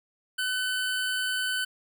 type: tone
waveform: 25% pulse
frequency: 1510 Hz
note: F#6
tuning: 35 cents sharp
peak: -23 dBFS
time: 0.38-1.65 s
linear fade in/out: 10 ms
effects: none